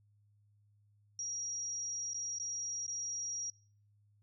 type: tone with dropouts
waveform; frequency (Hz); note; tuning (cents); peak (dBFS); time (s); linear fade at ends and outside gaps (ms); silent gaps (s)
sine; 5690; F8; +31; -37; 1.19-3.5; 1; 2.134-2.144 / 2.385-2.398 / 2.865-2.879
effects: noise-tail reverb RT60 0.5 s tail -23 dB re dry + added 103 Hz sine -66 dBFS peak until 4.22 s